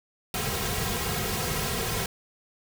pink noise with comb filter, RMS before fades -29 dBFS, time 0.34-2.06 s, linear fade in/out 2 ms, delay 3.4 ms, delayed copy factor -0.8, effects none

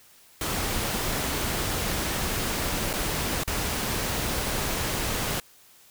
pink noise with dropouts, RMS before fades -28 dBFS, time 0.41-5.4 s, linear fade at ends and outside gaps 2 ms, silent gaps 2.931-2.936 / 3.436-3.476 s, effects white hiss -55 dBFS RMS until 5.9 s

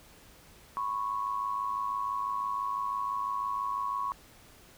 sine tone pair together, 997 / 1103 Hz, B5 / C#6, +16 / -9 cents, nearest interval major second, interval 175 cents, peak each -35 / -31 dBFS, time 0.77-4.12 s, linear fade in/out 0 ms, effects pink hiss -56 dBFS RMS until 4.77 s

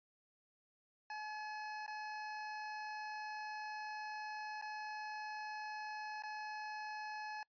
25% pulse tone with dropouts, 852 Hz, G#5, 44 cents sharp, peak -39 dBFS, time 1.1-7.43 s, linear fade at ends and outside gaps 2 ms, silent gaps 1.864-1.878 / 4.614-4.623 / 6.223-6.235 s, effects noise-tail reverb RT60 0.1 s tail -26 dB re dry + resampled to 11025 Hz

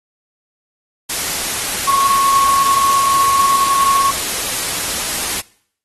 sine tone in noise, 1100 Hz, C#6, 14 cents flat, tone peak -11 dBFS, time 1.87-4.11 s, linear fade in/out 10 ms, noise white, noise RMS -20 dBFS, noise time 1.09-5.41 s, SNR +6 dB, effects noise-tail reverb RT60 0.6 s tail -22 dB re dry + AAC 32 kbps

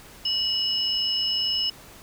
sine tone pair together, 2927 / 5215 Hz, F#7 / E8, -19 / -19 cents, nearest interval minor seventh, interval 1000 cents, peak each -25 dBFS, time 0.25-1.7 s, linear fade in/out 5 ms, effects pink hiss -47 dBFS RMS until 2.02 s

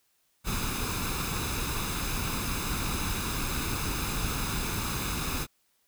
pink noise with comb filter, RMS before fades -31 dBFS, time 0.44-5.47 s, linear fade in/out 50 ms, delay 0.79 ms, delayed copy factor +0.6, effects white hiss -71 dBFS RMS until 5.87 s

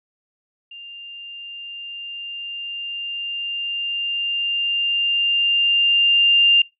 sine tone with level ramp, 2796 Hz, F7, 1 cent sharp, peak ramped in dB -35 to -10 dBFS, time 0.71-6.62 s, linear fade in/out 5 ms, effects noise-tail reverb RT60 0.2 s tail -23 dB re dry

